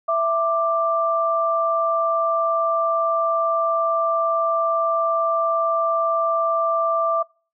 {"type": "tone pair together", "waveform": "sine", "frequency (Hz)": [662.3, 1180], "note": ["E5", "D6"], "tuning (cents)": [8, 8], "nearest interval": "minor seventh", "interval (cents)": 1000, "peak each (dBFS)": -20, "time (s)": [0.08, 7.23], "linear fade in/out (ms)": 10, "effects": ["noise-tail reverb RT60 0.4 s tail -26 dB re dry"]}